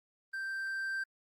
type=tone with level ramp; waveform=triangle; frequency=1568 Hz; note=G6; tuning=in tune; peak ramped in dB=-34 to -31 dBFS; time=0.33-1.04 s; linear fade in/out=10 ms; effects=Opus 32 kbps